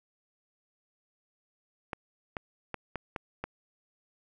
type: clicks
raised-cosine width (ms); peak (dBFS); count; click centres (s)
0.5; -19; 6; 1.932 / 2.368 / 2.743 / 2.957 / 3.162 / 3.44
effects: none